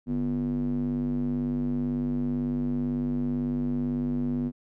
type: tone with band-pass filter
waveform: square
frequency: 49 Hz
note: G1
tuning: in tune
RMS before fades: -28 dBFS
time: 0.06-4.52 s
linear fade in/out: 50 ms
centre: 230 Hz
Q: 5
effects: none